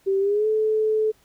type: tone with pitch glide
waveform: sine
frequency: 388.7 to 433.8 Hz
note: G4 to A4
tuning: -15 to -25 cents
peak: -18 dBFS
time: 0.06-1.12 s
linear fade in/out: 20 ms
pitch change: +190 cents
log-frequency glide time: 0.19-0.47 s
effects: pink hiss -60 dBFS RMS until 1.24 s